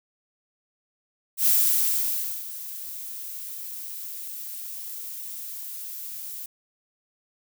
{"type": "noise with ADSR envelope", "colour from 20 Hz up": "violet", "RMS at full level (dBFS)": -19, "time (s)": [1.37, 6.46], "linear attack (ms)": 90, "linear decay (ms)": 970, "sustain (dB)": -17, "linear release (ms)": 3, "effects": []}